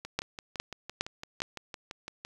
two click trains, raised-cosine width 0.2 ms, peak -22 / -11 dBFS, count 14 / 4, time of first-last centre 0.05-2.25 / 0.19-1.42 s, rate 5.91 / 2.44 Hz, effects 8-bit

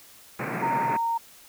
pink band-pass noise, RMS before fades -31 dBFS, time 0.39-0.97 s, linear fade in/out 5 ms, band 120 to 2500 Hz, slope 96 dB/octave
sine tone, 923 Hz, A#5, 17 cents flat, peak -23 dBFS, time 0.62-1.18 s, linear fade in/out 10 ms
effects white hiss -51 dBFS RMS until 1.48 s

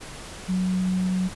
sine tone in noise, 185 Hz, F#3, in tune, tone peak -21 dBFS, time 0.48-1.29 s, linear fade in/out 20 ms, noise pink, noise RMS -39 dBFS, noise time 0-1.35 s, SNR +15 dB, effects resampled to 24000 Hz

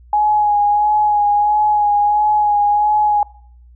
sine tone with vibrato, 834 Hz, G#5, 7 cents sharp, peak -11 dBFS, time 0.13-3.23 s, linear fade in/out 2 ms, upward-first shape sine, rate 1.5 Hz, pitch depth 23 cents each way, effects noise-tail reverb RT60 0.6 s tail -23 dB re dry + added 60 Hz sine -41 dBFS peak until 3.75 s

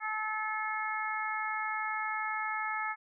harmonic tone, 432.5 Hz, A4, 30 cents flat, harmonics 2 / 3 / 4 / 5, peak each -37 / -36 / -38 / -38 dBFS, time 0-2.96 s, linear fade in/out 50 ms, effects none

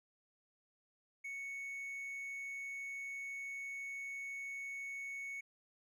triangle tone, 2217 Hz, C#7, in tune, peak -40 dBFS, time 1.24-5.41 s, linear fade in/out 10 ms, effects none

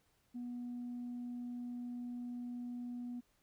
sine tone, 243.4 Hz, B3, 25 cents flat, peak -39 dBFS, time 0.34-3.21 s, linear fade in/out 20 ms, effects tanh soft clip ceiling -38 dBFS + pink hiss -75 dBFS RMS until 3.42 s

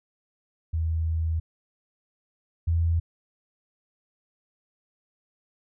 sine tone pair in turn, 81 / 83.37 Hz, E2 / E2, -30 / +20 cents, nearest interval unison, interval 50 cents, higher second, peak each -23 / -20 dBFS, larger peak second, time 0.73-1.4 / 2.67-3 s, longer first, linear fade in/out 10 ms, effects none

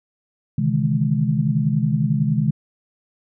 sine tone cluster, 130.3 / 148.6 / 159.6 / 210.1 Hz, C3 / D3 / D#3 / G#3, -7 / +21 / +44 / +20 cents, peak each -22 dBFS, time 0.58-2.51 s, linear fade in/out 5 ms, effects none

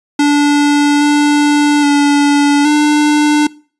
square tone with pitch steps, 290.5 / 293.1 / 287.6 / 298 Hz, D4 / D4 / D4 / D4, -19 / -3 / -36 / +25 cents, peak -8 dBFS, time 0.19-3.47 s, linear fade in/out 5 ms, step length 820 ms, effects noise-tail reverb RT60 0.4 s tail -22 dB re dry + resampled to 22050 Hz

